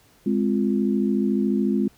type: chord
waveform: sine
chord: F minor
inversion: first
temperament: equal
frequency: 207.7 / 261.6 / 349.2 Hz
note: Ab3 / C4 / F4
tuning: 0 / 0 / 0 cents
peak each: -21 / -24 / -26 dBFS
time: 0.26-1.88 s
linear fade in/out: 5 ms
effects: pink hiss -57 dBFS RMS until 1.97 s